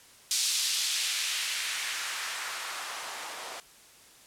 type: noise with band-pass filter sweep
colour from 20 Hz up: blue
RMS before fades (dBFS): -32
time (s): 0.31-3.6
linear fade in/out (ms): 0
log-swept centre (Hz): 4800 to 640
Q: 1.2
effects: white hiss -55 dBFS RMS until 4.26 s + low-pass 11000 Hz 12 dB/octave